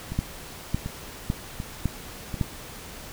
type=two click trains; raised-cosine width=5 ms; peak=-11 / -19 dBFS; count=5 / 4; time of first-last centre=0.19-2.412 / 0.12-2.342 s; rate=1.8 / 1.35 Hz; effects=pink hiss -41 dBFS RMS until 3.12 s